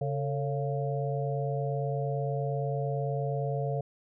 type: harmonic tone with a mistuned harmonic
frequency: 138.59 Hz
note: C#3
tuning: in tune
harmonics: 1 / 3 / 4 / 5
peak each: -30 / -35 / -36 / -37 dBFS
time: 0.01-3.81 s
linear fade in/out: 5 ms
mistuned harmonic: 3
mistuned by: +120 cents
effects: none